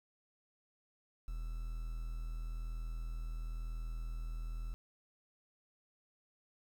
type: tone with quantisation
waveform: triangle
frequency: 40.5 Hz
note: E1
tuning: 30 cents flat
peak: -36 dBFS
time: 1.28-4.74 s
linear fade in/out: 0 ms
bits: 10
effects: none